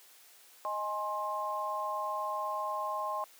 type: chord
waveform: sine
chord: Ab major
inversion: second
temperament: equal with one note detuned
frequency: 622.3 / 830.6 / 1058.7 Hz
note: Eb5 / Ab5 / C6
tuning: 0 / 0 / +20 cents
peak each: -38 / -38 / -34 dBFS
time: 0.65-3.24 s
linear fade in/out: 0 ms
effects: white hiss -58 dBFS RMS until 3.39 s + high-pass 400 Hz 12 dB/octave